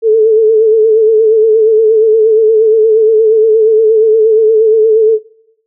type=tone with vibrato; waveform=sine; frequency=440 Hz; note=A4; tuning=in tune; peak=-4 dBFS; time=0.02-5.19 s; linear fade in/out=50 ms; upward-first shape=sine; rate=8.5 Hz; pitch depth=51 cents each way; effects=noise-tail reverb RT60 0.7 s tail -21 dB re dry